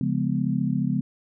sine chord, C# dominant seventh, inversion none, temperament just, 138.59 / 173.24 / 207.9 / 249.5 Hz, C#3 / E#3 / G#3 / B3, 0 / -14 / +2 / +18 cents, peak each -27 dBFS, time 0.01-1.01 s, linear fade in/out 2 ms, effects none

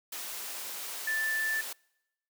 sine tone in noise, 1761 Hz, A6, 1 cent sharp, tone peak -28 dBFS, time 1.07-1.61 s, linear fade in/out 5 ms, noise white, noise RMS -39 dBFS, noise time 0.12-1.73 s, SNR +8 dB, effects noise-tail reverb RT60 0.9 s tail -26 dB re dry + high-pass 400 Hz 12 dB/octave

